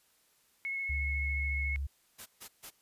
sine tone with vibrato, 2184 Hz, C#7, 26 cents flat, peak -33 dBFS, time 0.65-1.76 s, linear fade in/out 0 ms, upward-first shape sine, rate 14 Hz, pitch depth 12 cents each way
sine tone with pitch glide, 70.2 to 69.55 Hz, C#2 to C#2, +22 to +6 cents, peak -32 dBFS, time 0.89-1.87 s, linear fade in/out 10 ms, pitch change -16 cents, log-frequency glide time 1.43-1.54 s
white noise bursts, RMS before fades -46 dBFS, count 3, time 2.18-2.706 s, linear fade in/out 20 ms, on 82 ms, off 140 ms
effects white hiss -69 dBFS RMS until 2.81 s + resampled to 32000 Hz

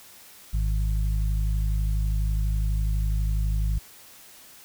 harmonic tone, 52.1 Hz, G#1, 6 cents sharp, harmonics 1 / 2 / 3, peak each -22 / -31 / -34 dBFS, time 0.53-3.79 s, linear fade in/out 10 ms, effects white hiss -49 dBFS RMS until 4.64 s

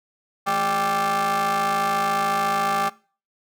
40% pulse ring-modulated tone, 191.2 Hz, G3, 43 cents flat, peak -16 dBFS, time 0.46-2.9 s, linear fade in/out 20 ms, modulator 983 Hz, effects noise-tail reverb RT60 0.4 s tail -22 dB re dry

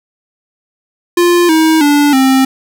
square tone with pitch steps, 349.2 / 318.4 / 290.3 / 264.6 Hz, F4 / D#4 / D4 / C4, 0 / +40 / -20 / +20 cents, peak -7 dBFS, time 1.17-2.45 s, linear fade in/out 5 ms, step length 320 ms, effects none

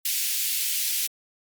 white high-pass noise, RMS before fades -26 dBFS, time 0.05-1.07 s, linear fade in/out 5 ms, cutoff 2300 Hz, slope 24 dB/octave, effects Opus 32 kbps

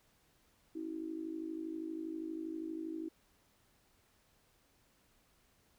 sine tone with amplitude modulation, 322.1 Hz, E4, 40 cents flat, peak -35 dBFS, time 0.75-3.09 s, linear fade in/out 10 ms, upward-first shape sine, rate 52.5 Hz, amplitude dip 80%, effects pink hiss -71 dBFS RMS until 5.78 s

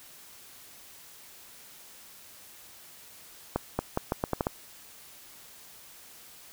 accelerating click train, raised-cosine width 1 ms, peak -12 dBFS, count 8, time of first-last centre 3.56-4.469 s, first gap 230 ms, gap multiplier 0.8, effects white hiss -51 dBFS RMS until 6.52 s

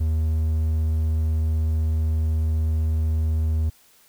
triangle tone, 79 Hz, D#2, 27 cents sharp, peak -17 dBFS, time 0-3.7 s, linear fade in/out 10 ms, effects white hiss -56 dBFS RMS until 4.08 s

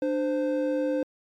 triangle tone pair together, 297.7 / 519 Hz, D4 / C5, +24 / -14 cents, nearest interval minor seventh, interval 962 cents, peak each -25 / -24 dBFS, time 0.02-1.03 s, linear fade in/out 2 ms, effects MP3 96 kbps

